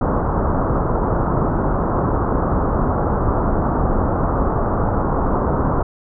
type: low-pass noise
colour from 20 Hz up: pink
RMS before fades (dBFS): -18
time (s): 0.01-5.83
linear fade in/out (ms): 5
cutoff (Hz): 1300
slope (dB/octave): 48
effects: none